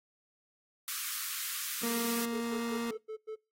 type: high-pass noise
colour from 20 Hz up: white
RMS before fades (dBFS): -37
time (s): 0.88-2.25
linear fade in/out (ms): 0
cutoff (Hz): 1100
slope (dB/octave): 96
type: tone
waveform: 30% pulse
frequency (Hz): 233.4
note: A#3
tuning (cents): +2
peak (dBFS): -30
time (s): 1.83-2.91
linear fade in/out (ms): 5
type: tone bursts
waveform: triangle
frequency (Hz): 436.3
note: A4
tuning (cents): -15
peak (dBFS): -35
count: 6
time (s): 2.32-3.36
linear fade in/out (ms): 20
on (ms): 90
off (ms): 100
effects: noise-tail reverb RT60 0.3 s tail -24 dB re dry + AAC 48 kbps